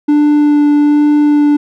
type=tone with vibrato; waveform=triangle; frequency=294.5 Hz; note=D4; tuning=5 cents sharp; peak=-4 dBFS; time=0.08-1.57 s; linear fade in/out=10 ms; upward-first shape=sine; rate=1.2 Hz; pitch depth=9 cents each way; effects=none